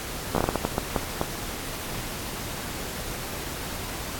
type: slowing click train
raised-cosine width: 1 ms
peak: -8 dBFS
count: 11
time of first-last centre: 0.35-1.214 s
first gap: 13 ms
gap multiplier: 1.39
effects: pink hiss -34 dBFS RMS until 4.19 s + AAC 64 kbps